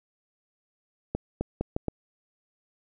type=accelerating click train; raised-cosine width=2 ms; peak=-14 dBFS; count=5; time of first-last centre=1.15-1.883 s; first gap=260 ms; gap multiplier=0.77; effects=none